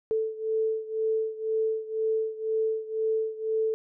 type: beating tone pair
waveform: sine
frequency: 440 / 442 Hz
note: A4 / A4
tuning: 0 / +8 cents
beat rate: 2 Hz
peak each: -27 / -30 dBFS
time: 0.11-3.74 s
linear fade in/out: 0 ms
effects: none